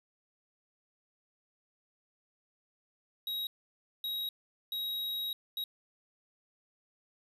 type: tone bursts at uneven times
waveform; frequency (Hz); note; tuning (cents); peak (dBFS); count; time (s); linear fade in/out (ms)
square; 3815; A#7; +39; -34; 4; 3.27-3.47 / 4.04-4.29 / 4.72-5.33 / 5.57-5.64; 2
effects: resampled to 32000 Hz + 11-bit